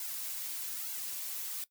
blue noise with flanger, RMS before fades -39 dBFS, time 0-1.64 s, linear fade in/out 2 ms, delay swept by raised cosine 1.6 to 5.7 ms, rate 1.1 Hz, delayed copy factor -0.95, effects noise-tail reverb RT60 0.1 s tail -18 dB re dry

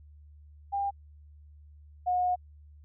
sine tone pair in turn, 799 / 723.2 Hz, G5 / F#5, +33 / -40 cents, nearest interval major second, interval 173 cents, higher first, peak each -27 / -24 dBFS, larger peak second, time 0.72-0.91 / 2.06-2.36 s, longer second, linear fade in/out 20 ms, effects added 74 Hz sine -50 dBFS peak until 2.84 s

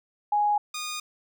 sine / 10% pulse tone pair in turn, 830.6 / 1227.4 Hz, G#5 / D#6, 0 / -24 cents, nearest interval perfect fifth, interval 676 cents, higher second, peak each -20 / -23 dBFS, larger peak first, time 0.32-0.58 / 0.74-1 s, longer neither, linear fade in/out 5 ms, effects none

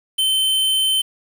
square tone, 3083 Hz, G7, 29 cents flat, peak -16 dBFS, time 0.18-1.02 s, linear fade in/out 10 ms, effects 7-bit

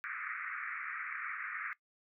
pink band-pass noise, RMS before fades -41 dBFS, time 0.04-1.73 s, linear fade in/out 0 ms, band 1200 to 2300 Hz, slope 96 dB/octave, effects noise-tail reverb RT60 0.1 s tail -19 dB re dry

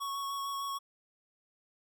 square tone with vibrato, 1108.7 Hz, C#6, in tune, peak -35 dBFS, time 0-0.79 s, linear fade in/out 20 ms, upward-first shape square, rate 6.6 Hz, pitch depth 11 cents each way, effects none

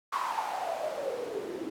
white noise with band-pass filter sweep, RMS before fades -34 dBFS, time 0.12-1.7 s, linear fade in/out 10 ms, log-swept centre 1100 to 320 Hz, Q 9.1, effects none

